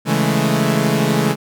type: chord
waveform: sawtooth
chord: A major seventh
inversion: first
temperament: equal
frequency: 138.59 / 164.81 / 207.7 / 220 Hz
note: C#3 / E3 / G#3 / A3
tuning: 0 / 0 / 0 / 0 cents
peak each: -16 dBFS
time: 0.05-1.36 s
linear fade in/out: 50 ms
effects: none